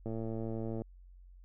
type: click train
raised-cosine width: 2 ms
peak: -26 dBFS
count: 86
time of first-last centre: 0.06-0.819 s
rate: 112 Hz
effects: added 45 Hz sine -52 dBFS peak until 1.44 s